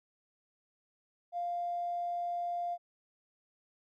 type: tone with tanh clipping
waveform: triangle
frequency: 698.5 Hz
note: F5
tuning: in tune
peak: -32 dBFS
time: 1.32-2.78 s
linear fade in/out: 50 ms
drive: 2 dB
effects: none